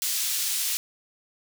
pink high-pass noise, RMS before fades -27 dBFS, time 0.02-0.77 s, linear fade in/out 0 ms, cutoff 4200 Hz, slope 12 dB/octave, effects none

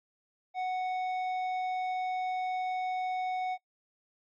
sine tone with tanh clipping, 740 Hz, F#5, in tune, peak -31 dBFS, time 0.54-3.58 s, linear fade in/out 50 ms, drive 9 dB, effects noise-tail reverb RT60 0.1 s tail -22 dB re dry + MP3 32 kbps

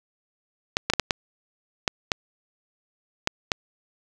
clicks, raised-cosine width 0.2 ms, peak -3 dBFS, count 9, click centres 0.769 / 0.9 / 0.936 / 0.997 / 1.108 / 1.878 / 2.118 / 3.274 / 3.518 s, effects none

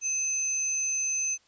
sine tone pair together, 2587 / 6153 Hz, E7 / G8, -33 / -33 cents, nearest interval octave + minor third, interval 1500 cents, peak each -36 / -26 dBFS, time 0.01-1.38 s, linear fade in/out 50 ms, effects white hiss -64 dBFS RMS until 1.47 s + resampled to 16000 Hz

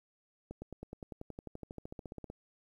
accelerating click train, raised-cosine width 2 ms, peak -30 dBFS, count 23, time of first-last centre 0.51-2.301 s, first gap 110 ms, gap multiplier 0.97, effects 11-bit

